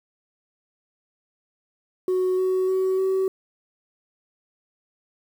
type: tone with pitch steps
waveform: sine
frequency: 369.6 / 373.2 / 376.9 / 380.6 Hz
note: F#4 / F#4 / F#4 / F#4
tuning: -2 / +15 / +32 / +49 cents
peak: -17 dBFS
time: 2.08-3.28 s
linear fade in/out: 2 ms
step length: 300 ms
effects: tanh soft clip ceiling -18 dBFS + 8-bit